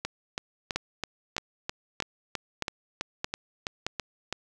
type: two click trains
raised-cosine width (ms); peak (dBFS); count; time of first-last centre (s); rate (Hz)
0.2; -11 / -13; 6 / 14; 0.76-3.866 / 0.05-4.326; 1.61 / 3.04
effects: none